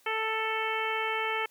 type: harmonic tone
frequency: 441.2 Hz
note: A4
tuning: 5 cents sharp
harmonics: 1 / 2 / 3 / 4 / 5 / 6 / 7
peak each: -35 / -34 / -35 / -37 / -34 / -38 / -40 dBFS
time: 0.06-1.46 s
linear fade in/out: 5 ms
effects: white hiss -63 dBFS RMS until 1.5 s + high-pass 150 Hz 12 dB/octave